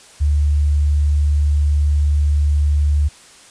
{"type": "tone", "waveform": "sine", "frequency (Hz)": 73.42, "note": "D2", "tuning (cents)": 0, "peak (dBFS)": -12, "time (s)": [0.2, 3.09], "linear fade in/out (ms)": 20, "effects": ["white hiss -44 dBFS RMS until 3.5 s", "resampled to 22050 Hz"]}